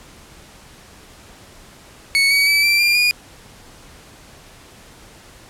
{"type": "tone with pitch steps", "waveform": "30% pulse", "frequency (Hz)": [2217, 2260, 2303, 2347, 2393, 2439], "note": ["C#7", "C#7", "D7", "D7", "D7", "D#7"], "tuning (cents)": [0, 33, -34, -2, 32, -35], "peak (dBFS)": -10, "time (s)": [2.15, 3.11], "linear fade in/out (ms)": 0, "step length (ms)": 160, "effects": ["pink hiss -44 dBFS RMS until 5.49 s", "low-pass 11000 Hz 12 dB/octave"]}